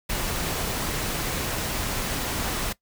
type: noise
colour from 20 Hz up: pink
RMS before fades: -28 dBFS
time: 0.09-2.73 s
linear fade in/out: 10 ms
effects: noise-tail reverb RT60 0.1 s tail -19 dB re dry